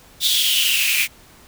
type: noise with high-pass filter sweep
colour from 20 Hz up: white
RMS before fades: -18 dBFS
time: 0.2-1.08 s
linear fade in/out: 50 ms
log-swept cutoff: 3600 to 2300 Hz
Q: 7.6
effects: pink hiss -48 dBFS RMS until 1.47 s